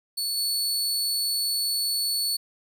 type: tone with level steps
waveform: sawtooth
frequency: 4435 Hz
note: C#8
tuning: in tune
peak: -23 / -21 dBFS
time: 0.17-2.37 s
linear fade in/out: 10 ms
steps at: 0.37 s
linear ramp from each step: 5 ms
effects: none